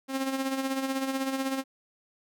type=tone with tremolo; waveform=sawtooth; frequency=267.5 Hz; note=C4; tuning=38 cents sharp; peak=-22 dBFS; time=0.08-1.64 s; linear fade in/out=50 ms; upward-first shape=sine; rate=16 Hz; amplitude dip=55%; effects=none